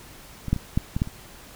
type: clicks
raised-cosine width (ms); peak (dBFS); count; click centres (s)
5; -18 / -7 / -18 / -8 / -13 / -9 / -23; 7; 0.483 / 0.53 / 0.563 / 0.775 / 0.965 / 1.019 / 1.074
effects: pink hiss -46 dBFS RMS until 1.55 s